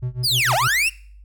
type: tone with tremolo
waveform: triangle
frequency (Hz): 124.8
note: B2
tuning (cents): +19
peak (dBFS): -19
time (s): 0.02-0.68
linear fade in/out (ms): 10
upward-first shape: sine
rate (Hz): 6.6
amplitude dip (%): 95
type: linear two-way sweep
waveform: 40% pulse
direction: down then up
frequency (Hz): 5140 to 606 to 2840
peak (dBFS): -16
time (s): 0.23-0.9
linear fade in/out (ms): 20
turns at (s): 0.54
effects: noise-tail reverb RT60 0.5 s tail -22 dB re dry + added 50 Hz sine -41 dBFS peak until 1.24 s